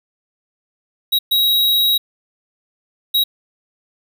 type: tone bursts at uneven times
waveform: square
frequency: 3831 Hz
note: A#7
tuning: 47 cents sharp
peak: -13 dBFS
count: 3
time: 1.12-1.19 / 1.31-1.98 / 3.14-3.24 s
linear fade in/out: 10 ms
effects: none